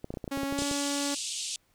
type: clicks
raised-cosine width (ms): 2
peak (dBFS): -22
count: 12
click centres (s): 0.044 / 0.105 / 0.14 / 0.172 / 0.242 / 0.278 / 0.374 / 0.433 / 0.525 / 0.589 / 0.621 / 0.713
type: tone with pitch glide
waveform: sawtooth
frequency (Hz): 276.4 to 283.5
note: C#4 to C#4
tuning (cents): -5 to +39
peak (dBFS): -26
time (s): 0.31-1.15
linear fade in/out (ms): 10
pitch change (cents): +44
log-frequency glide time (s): 0.47-0.63
type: band-pass noise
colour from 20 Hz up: white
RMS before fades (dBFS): -35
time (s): 0.58-1.56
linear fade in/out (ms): 2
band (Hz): 2700 to 8800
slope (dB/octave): 48
effects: pink hiss -69 dBFS RMS until 1.74 s